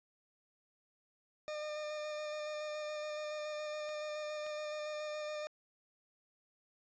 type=tone with vibrato; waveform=40% pulse; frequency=605 Hz; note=D#5; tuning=49 cents flat; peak=-38 dBFS; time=1.48-5.47 s; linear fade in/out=0 ms; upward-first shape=square; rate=7.1 Hz; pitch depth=11 cents each way
type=clicks; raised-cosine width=0.2 ms; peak=-38 / -36 dBFS; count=2; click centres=3.891 / 4.465 s
effects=resampled to 16000 Hz